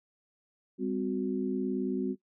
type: tone cluster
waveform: sine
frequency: 199.5 / 258.2 / 367.2 Hz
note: G3 / C4 / F#4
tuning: +31 / -23 / -13 cents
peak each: -34 / -32 / -33 dBFS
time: 0.78-2.16 s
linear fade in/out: 50 ms
effects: noise-tail reverb RT60 0.1 s tail -18 dB re dry